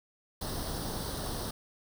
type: noise with comb filter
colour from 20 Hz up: pink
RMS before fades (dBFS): -36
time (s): 0.41-1.51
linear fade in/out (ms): 5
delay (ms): 0.21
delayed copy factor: +0.75
effects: none